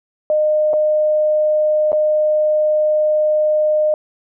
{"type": "tone with dropouts", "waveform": "sine", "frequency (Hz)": 611, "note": "D#5", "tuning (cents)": -32, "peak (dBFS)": -12, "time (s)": [0.3, 3.94], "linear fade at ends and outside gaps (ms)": 1, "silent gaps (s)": [[0.733, 0.737], [1.919, 1.929]], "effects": []}